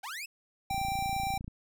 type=linear sweep; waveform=sawtooth; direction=up; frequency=698.5 to 2700 Hz; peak=-34 dBFS; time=0.03-0.26 s; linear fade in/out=10 ms
type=tone; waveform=square; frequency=784 Hz; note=G5; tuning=in tune; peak=-31 dBFS; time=0.7-1.38 s; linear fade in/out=5 ms
type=click train; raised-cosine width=5 ms; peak=-28 dBFS; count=23; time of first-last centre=0.71-1.479 s; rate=28.6 Hz
effects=none